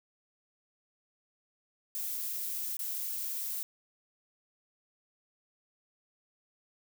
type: noise with dropouts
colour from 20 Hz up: violet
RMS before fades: -36 dBFS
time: 1.95-3.63 s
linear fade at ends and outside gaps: 0 ms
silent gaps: 2.768-2.792 s
effects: none